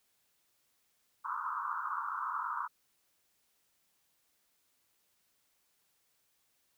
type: band-pass noise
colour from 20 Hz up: white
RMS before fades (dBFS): -37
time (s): 1.24-2.68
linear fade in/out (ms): 20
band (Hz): 940 to 1400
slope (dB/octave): 96
effects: white hiss -75 dBFS RMS until 6.77 s

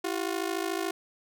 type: ring-modulated tone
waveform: sawtooth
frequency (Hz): 359.1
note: F4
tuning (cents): +48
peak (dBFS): -22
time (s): 0.04-0.91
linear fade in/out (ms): 5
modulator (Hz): 26.9
effects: none

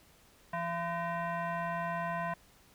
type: tone with frequency modulation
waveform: sine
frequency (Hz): 169.8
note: F3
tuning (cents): -48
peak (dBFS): -32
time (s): 0.53-2.34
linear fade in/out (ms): 5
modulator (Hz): 849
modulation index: 1.7
effects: pink hiss -62 dBFS RMS until 2.74 s

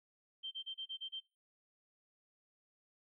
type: tone bursts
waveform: sine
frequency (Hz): 3136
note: G7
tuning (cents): 0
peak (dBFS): -40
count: 7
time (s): 0.43-1.204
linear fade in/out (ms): 20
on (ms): 84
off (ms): 31
effects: noise-tail reverb RT60 0.3 s tail -26 dB re dry

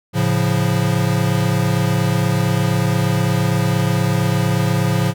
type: chord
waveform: square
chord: A augmented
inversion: none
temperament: equal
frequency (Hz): 110 / 138.59 / 174.61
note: A2 / C#3 / E#3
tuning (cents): 0 / 0 / 0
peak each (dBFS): -20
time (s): 0.13-5.14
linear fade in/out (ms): 50
effects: none

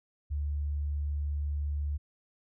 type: tone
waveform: sine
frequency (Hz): 72.9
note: D2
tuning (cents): -12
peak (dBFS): -29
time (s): 0.3-1.98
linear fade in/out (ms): 20
effects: none

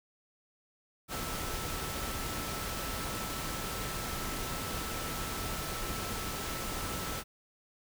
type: tone in noise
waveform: sine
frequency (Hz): 1318.5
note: E6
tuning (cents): 0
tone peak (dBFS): -44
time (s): 1.08-7.24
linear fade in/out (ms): 50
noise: pink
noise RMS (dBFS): -37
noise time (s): 1.08-7.24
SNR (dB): -10
effects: none

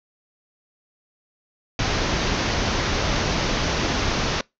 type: low-pass noise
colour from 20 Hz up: pink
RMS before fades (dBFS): -23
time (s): 1.79-4.41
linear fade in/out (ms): 2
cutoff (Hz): 6400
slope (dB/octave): 96
effects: noise-tail reverb RT60 0.2 s tail -24 dB re dry

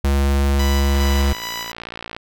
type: tone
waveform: square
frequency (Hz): 69.5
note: C#2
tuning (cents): +5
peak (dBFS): -15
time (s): 0.04-1.33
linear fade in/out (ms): 5
type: tone with tremolo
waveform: 10% pulse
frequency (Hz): 987.8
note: B5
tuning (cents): 0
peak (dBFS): -17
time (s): 0.59-1.72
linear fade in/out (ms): 5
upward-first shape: square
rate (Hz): 2.4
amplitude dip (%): 35
type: click train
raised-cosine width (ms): 0.3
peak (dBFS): -14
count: 71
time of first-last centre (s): 0.95-2.165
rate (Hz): 57.6
effects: none

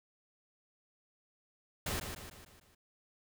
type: noise with echo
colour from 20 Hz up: pink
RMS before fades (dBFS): -36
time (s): 1.86-2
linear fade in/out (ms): 5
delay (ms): 150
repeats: 5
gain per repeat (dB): -6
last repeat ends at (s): 2.75
effects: none

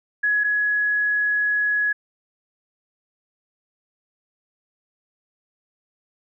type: tone pair in turn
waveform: sine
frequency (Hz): 1681 / 1681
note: G#6 / G#6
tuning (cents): +20 / +20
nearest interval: unison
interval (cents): 0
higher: neither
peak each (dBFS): -17 / -18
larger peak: first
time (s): 0.23-0.44 / 0.44-1.93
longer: second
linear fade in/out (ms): 10
effects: none

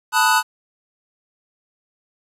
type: chord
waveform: square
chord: B dominant seventh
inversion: third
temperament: equal with one note detuned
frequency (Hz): 880 / 987.8 / 1253.2 / 1480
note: A5 / B5 / D#6 / F#6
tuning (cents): 0 / 0 / +12 / 0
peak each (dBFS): -19 / -21 / -22 / -19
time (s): 0.12-0.43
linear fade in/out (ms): 50
effects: resampled to 32000 Hz + 8-bit

